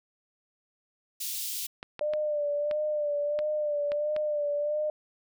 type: high-pass noise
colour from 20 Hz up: white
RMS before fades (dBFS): -34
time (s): 1.2-1.67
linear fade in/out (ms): 10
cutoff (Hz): 3000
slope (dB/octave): 24
type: clicks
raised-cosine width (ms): 0.3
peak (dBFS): -22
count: 7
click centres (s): 1.829 / 1.993 / 2.136 / 2.712 / 3.39 / 3.919 / 4.164
type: tone with vibrato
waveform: sine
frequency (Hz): 594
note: D5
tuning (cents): +20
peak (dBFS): -26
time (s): 2.01-4.9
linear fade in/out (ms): 2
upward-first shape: sine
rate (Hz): 1.5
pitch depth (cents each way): 40
effects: none